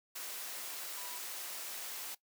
sine tone in noise, 983 Hz, B5, 8 cents flat, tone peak -52 dBFS, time 0.97-1.19 s, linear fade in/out 10 ms, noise white, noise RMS -43 dBFS, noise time 0.15-2.15 s, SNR -12 dB, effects noise-tail reverb RT60 0.1 s tail -18 dB re dry + high-pass 400 Hz 12 dB/octave

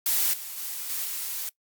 blue noise with level steps, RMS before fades -24 / -37 / -34 / -30 / -32 dBFS, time 0.06-1.49 s, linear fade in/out 2 ms, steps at 0.33 / 0.57 / 0.89 / 1.04 s, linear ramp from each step 10 ms, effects noise-tail reverb RT60 0.1 s tail -20 dB re dry + Opus 48 kbps

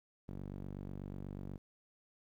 sawtooth tone with band-pass filter, 48.17 Hz, G1, 30 cents flat, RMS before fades -45 dBFS, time 0.28-1.58 s, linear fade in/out 10 ms, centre 200 Hz, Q 0.89, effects 12-bit

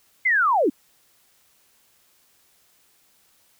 sine linear sweep, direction down, 2139 to 233.1 Hz, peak -16 dBFS, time 0.25-0.7 s, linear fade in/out 10 ms, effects white hiss -61 dBFS RMS until 3.59 s

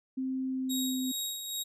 sine tone with pitch glide, 261.6 to 258 Hz, C4 to C4, 0 to -24 cents, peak -30 dBFS, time 0.17-1.12 s, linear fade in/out 10 ms, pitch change -24 cents, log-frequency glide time 0.46-0.99 s
20% pulse tone with tremolo, 3786 Hz, A#7, 26 cents sharp, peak -26 dBFS, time 0.69-1.64 s, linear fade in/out 20 ms, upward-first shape sine, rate 2.4 Hz, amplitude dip 50%
effects none

